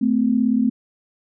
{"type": "tone pair together", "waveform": "sine", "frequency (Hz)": [219.7, 256.8], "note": ["A3", "C4"], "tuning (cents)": [-2, -32], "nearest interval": "minor third", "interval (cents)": 270, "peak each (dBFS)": -18, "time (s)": [0.01, 0.7], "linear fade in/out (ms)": 10, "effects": []}